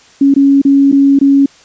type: tone with dropouts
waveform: sine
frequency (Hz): 277.2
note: C#4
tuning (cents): 0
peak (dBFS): -4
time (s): 0.21-1.46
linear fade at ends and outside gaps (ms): 5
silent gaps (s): 0.341-0.362 / 0.617-0.65 / 0.917-0.925 / 1.19-1.212
effects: white hiss -43 dBFS RMS until 1.64 s + resampled to 16000 Hz